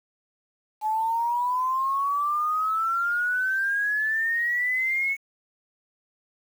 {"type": "exponential sweep", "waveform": "sine", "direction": "up", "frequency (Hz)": [853, 2217], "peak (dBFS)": -22, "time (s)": [0.81, 5.17], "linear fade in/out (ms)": 50, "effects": ["8-bit"]}